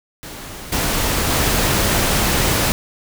pink noise with level steps, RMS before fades -33 / -19 / -17 dBFS, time 0.23-2.72 s, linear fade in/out 0 ms, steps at 0.72 / 1.3 s, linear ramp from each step 5 ms, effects none

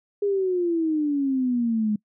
sine exponential sweep, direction down, 411.3 to 207.7 Hz, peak -20 dBFS, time 0.22-1.96 s, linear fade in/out 5 ms, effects noise-tail reverb RT60 0.1 s tail -24 dB re dry

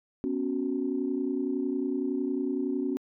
sine chord, B suspended second, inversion none, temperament just, 246.9 / 277.8 / 370.4 Hz, B3 / C#4 / F#4, 0 / +4 / +2 cents, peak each -32 / -29 / -32 dBFS, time 0.24-2.97 s, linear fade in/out 0 ms, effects tanh soft clip ceiling -17 dBFS

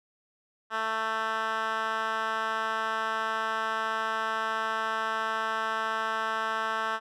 10% pulse tone with band-pass filter, 221.5 Hz, A3, 12 cents sharp, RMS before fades -30 dBFS, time 0.7-7 s, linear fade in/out 50 ms, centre 1500 Hz, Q 1.8, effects none

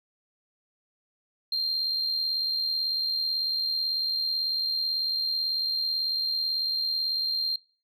sine tone with amplitude modulation, 4184 Hz, C8, 1 cent flat, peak -21 dBFS, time 1.52-7.56 s, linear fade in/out 5 ms, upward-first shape sine, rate 78.1 Hz, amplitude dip 50%, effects noise-tail reverb RT60 0.4 s tail -25 dB re dry + tanh soft clip ceiling -22 dBFS

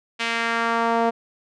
sawtooth tone with band-pass filter sweep, 230.8 Hz, A#3, 17 cents flat, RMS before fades -22 dBFS, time 0.19-1.11 s, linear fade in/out 20 ms, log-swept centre 2700 to 680 Hz, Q 1.5, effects resampled to 22050 Hz

